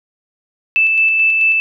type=tone with tremolo; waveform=sine; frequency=2637 Hz; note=E7; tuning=in tune; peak=-9 dBFS; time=0.76-1.6 s; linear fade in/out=0 ms; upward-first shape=square; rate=4.6 Hz; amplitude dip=25%; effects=none